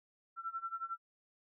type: tone with tremolo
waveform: sine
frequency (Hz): 1348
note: E6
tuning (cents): +38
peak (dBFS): -35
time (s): 0.36-0.98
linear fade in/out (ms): 50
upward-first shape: sine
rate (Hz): 11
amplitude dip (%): 90
effects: none